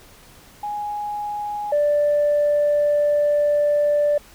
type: tone pair in turn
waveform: sine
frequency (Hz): 830.6 / 587.3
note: G#5 / D5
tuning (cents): 0 / 0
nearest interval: tritone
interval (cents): 600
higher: first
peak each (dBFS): -24 / -14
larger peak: second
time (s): 0.63-1.72 / 1.72-4.18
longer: second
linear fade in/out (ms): 5
effects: tanh soft clip ceiling -12 dBFS + pink hiss -48 dBFS RMS until 4.34 s